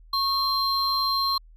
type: tone pair together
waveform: triangle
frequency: 1100 / 4149 Hz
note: C#6 / C8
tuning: -14 / -15 cents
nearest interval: octave + major seventh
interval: 2299 cents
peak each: -23 dBFS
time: 0.13-1.38 s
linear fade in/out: 5 ms
effects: added 40 Hz sine -47 dBFS peak until 1.56 s